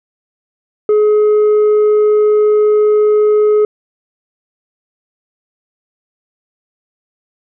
sine tone with tanh clipping, 422.7 Hz, G#4, 31 cents sharp, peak -8 dBFS, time 0.89-3.65 s, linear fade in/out 2 ms, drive 3 dB, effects none

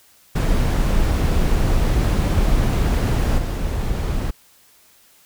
brown noise with level steps, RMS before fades -17 / -22 dBFS, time 0.35-4.31 s, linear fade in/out 10 ms, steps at 3.38 s, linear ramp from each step 2 ms, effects white hiss -53 dBFS RMS until 5.25 s

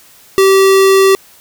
square tone, 386.7 Hz, G4, 24 cents flat, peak -6 dBFS, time 0.38-1.15 s, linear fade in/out 0 ms, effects white hiss -43 dBFS RMS until 1.4 s

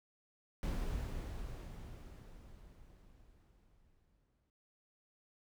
brown noise with exponential decay, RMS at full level -36 dBFS, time 0.63-4.5 s, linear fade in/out 1 ms, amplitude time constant 840 ms, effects none

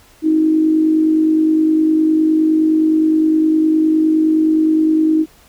sine tone with amplitude modulation, 314.9 Hz, D#4, 21 cents sharp, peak -8 dBFS, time 0.22-5.26 s, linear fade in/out 50 ms, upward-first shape sine, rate 49.7 Hz, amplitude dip 45%, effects pink hiss -48 dBFS RMS until 5.48 s

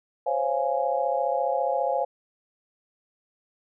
sine chord, Db major seventh, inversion third, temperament just, 519.7 / 554.4 / 693 / 831.5 Hz, C5 / Db5 / F5 / Ab5, -12 / 0 / -14 / +2 cents, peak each -28 dBFS, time 0.26-2.05 s, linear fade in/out 10 ms, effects none

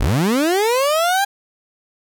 30% pulse linear sweep, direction up, 34.65 to 812 Hz, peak -12 dBFS, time 0-1.25 s, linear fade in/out 10 ms, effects none

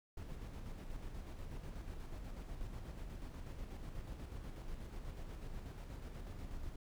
brown noise with tremolo, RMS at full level -45 dBFS, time 0.17-6.76 s, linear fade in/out 5 ms, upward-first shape square, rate 8.2 Hz, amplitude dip 35%, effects none

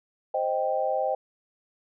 sine chord, C minor, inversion none, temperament equal, 523.3 / 622.3 / 784 Hz, C5 / Eb5 / G5, 0 / 0 / 0 cents, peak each -28 dBFS, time 0.34-1.15 s, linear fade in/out 5 ms, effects none

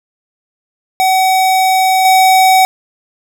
square tone with level steps, 755 Hz, F#5, 35 cents sharp, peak -9 / -6 dBFS, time 1-2.65 s, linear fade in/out 0 ms, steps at 2.05 s, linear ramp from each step 2 ms, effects none

